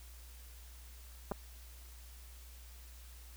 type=clicks; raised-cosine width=1 ms; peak=-23 dBFS; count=2; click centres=1.314 / 1.319 s; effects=added 60 Hz sine -51 dBFS peak until 3.36 s + white hiss -59 dBFS RMS until 3.36 s